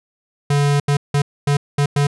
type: tone bursts at uneven times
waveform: square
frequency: 143.4 Hz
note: D3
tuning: 41 cents flat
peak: -14 dBFS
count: 6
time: 0.5-0.8 / 0.88-0.97 / 1.14-1.22 / 1.47-1.57 / 1.78-1.86 / 1.96-2.07 s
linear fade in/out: 5 ms
effects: resampled to 24000 Hz